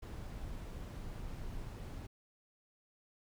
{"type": "noise", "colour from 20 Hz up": "brown", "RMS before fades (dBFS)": -44, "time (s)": [0.02, 2.07], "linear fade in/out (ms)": 10, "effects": []}